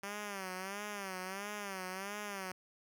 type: tone with vibrato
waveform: 5% pulse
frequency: 196 Hz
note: G3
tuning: in tune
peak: -29 dBFS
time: 0.03-2.52 s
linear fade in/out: 5 ms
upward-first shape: sine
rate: 1.5 Hz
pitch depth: 110 cents each way
effects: none